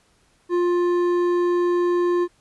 sine tone with hard clipping, 351.5 Hz, F4, 11 cents sharp, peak -19 dBFS, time 0.49-2.28 s, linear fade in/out 50 ms, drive 8 dB, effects pink hiss -61 dBFS RMS until 2.4 s + resampled to 24000 Hz

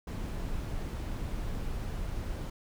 brown noise, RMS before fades -35 dBFS, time 0.07-2.5 s, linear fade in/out 5 ms, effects none

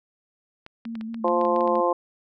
clicks, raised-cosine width 0.3 ms, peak -25 dBFS, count 12, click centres 0.664 / 0.853 / 0.954 / 1.011 / 1.144 / 1.281 / 1.413 / 1.451 / 1.562 / 1.608 / 1.676 / 1.755 s
sine tone with vibrato, 225.2 Hz, A3, 40 cents sharp, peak -30 dBFS, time 0.85-1.81 s, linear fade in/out 10 ms, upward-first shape square, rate 4.3 Hz, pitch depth 31 cents each way
harmonic tone, 174.61 Hz, F3, in tune, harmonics 2 / 3 / 4 / 5 / 6, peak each -26 / -23 / -28 / -27 / -25 dBFS, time 1.24-1.93 s, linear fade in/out 5 ms
effects none

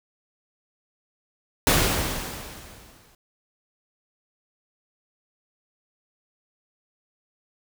pink noise with exponential decay, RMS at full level -17 dBFS, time 1.67-3.15 s, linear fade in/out 1 ms, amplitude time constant 320 ms, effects none

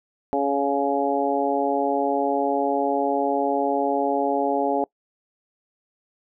harmonic tone, 140 Hz, C#3, 18 cents sharp, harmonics 2 / 3 / 4 / 5 / 6, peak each -26 / -26 / -26 / -26 / -26 dBFS, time 0.33-4.84 s, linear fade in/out 0 ms, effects noise-tail reverb RT60 0.1 s tail -24 dB re dry

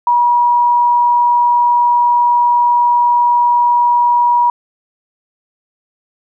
sine tone, 962 Hz, B5, 46 cents flat, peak -8 dBFS, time 0.07-4.5 s, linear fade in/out 2 ms, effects none

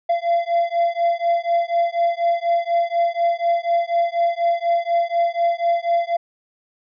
triangle beating tone pair, 682 / 686.1 Hz, F5 / F5, -41 / -31 cents, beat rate 4.1 Hz, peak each -18 dBFS, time 0.09-6.17 s, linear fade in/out 10 ms, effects resampled to 11025 Hz

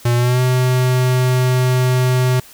square tone with pitch glide, 120 to 127.14 Hz, B2 to C3, -49 to -49 cents, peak -13 dBFS, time 0.05-2.4 s, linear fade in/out 5 ms, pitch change +100 cents, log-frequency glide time 0.15-0.41 s, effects white hiss -42 dBFS RMS until 2.53 s

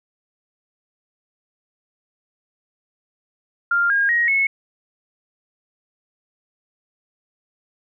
sine tone with pitch steps, 1396.9 / 1623.3 / 1886.3 / 2192 Hz, F6 / G#6 / A#6 / C#7, 0 / -40 / +20 / -20 cents, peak -15 dBFS, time 3.71-4.47 s, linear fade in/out 5 ms, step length 190 ms, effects none

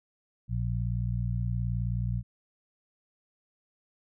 harmonic tone, 59 Hz, A#1, 22 cents sharp, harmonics 1 / 2 / 3, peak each -32 / -29 / -37 dBFS, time 0.48-2.23 s, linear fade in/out 50 ms, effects none

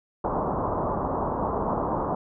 white low-pass noise, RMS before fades -27 dBFS, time 0.24-2.15 s, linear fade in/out 5 ms, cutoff 1100 Hz, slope 48 dB/octave, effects none

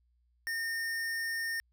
square tone, 1825 Hz, A#6, 37 cents flat, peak -33 dBFS, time 0.47-1.6 s, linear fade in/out 0 ms, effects added 60 Hz sine -68 dBFS peak until 1.72 s

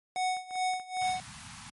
square tone with tremolo, 740 Hz, F#5, in tune, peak -27 dBFS, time 0.16-1.2 s, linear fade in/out 0 ms, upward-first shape sine, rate 2.5 Hz, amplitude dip 90%
clicks, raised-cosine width 0.5 ms, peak -37 dBFS, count 7, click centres 0.166 / 0.368 / 0.509 / 0.556 / 0.736 / 0.798 / 0.97 s
pink band-stop noise, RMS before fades -45 dBFS, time 1.01-1.7 s, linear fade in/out 5 ms, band 240 to 780 Hz, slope 48 dB/octave
effects high-pass 80 Hz 12 dB/octave + MP3 48 kbps

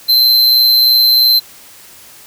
square tone with amplitude modulation, 4100 Hz, C8, 36 cents flat, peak -5 dBFS, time 0.08-1.4 s, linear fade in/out 20 ms, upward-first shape sine, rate 123 Hz, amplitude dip 50%, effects white hiss -39 dBFS RMS until 2.26 s

